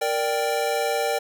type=chord; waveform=square; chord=G minor; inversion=first; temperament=equal; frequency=466.2 / 587.3 / 784 Hz; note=Bb4 / D5 / G5; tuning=0 / 0 / 0 cents; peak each=-27 dBFS; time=0.01-1.19 s; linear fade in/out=10 ms; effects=none